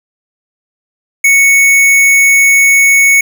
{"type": "tone", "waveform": "square", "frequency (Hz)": 2217, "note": "C#7", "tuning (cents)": 0, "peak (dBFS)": -5, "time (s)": [1.24, 3.21], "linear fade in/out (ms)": 5, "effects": []}